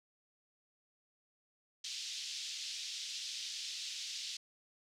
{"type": "band-pass noise", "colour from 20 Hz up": "pink", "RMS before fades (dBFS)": -43, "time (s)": [1.84, 4.37], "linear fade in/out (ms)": 5, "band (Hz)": [3200, 6100], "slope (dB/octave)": 24, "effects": []}